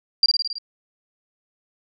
sine tone with echo, 4749 Hz, D8, 18 cents sharp, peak -11 dBFS, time 0.23-0.26 s, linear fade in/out 2 ms, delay 54 ms, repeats 6, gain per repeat -3 dB, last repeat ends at 0.584 s, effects none

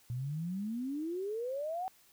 sine exponential sweep, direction up, 117.4 to 771 Hz, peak -34 dBFS, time 0.1-1.88 s, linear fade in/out 0 ms, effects white hiss -64 dBFS RMS until 2.12 s

